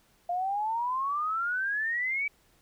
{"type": "exponential sweep", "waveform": "sine", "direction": "up", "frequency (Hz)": [693, 2314], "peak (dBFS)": -27, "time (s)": [0.29, 2.28], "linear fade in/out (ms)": 5, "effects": ["pink hiss -65 dBFS RMS until 2.61 s"]}